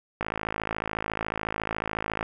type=click train; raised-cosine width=0.5 ms; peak=-13 dBFS; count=110; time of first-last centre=0.21-2.229 s; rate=54 Hz; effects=none